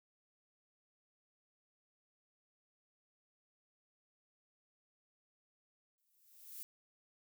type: noise with exponential growth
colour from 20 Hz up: violet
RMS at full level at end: -45 dBFS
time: 5.98-6.63 s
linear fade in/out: 0 ms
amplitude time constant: 140 ms
effects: none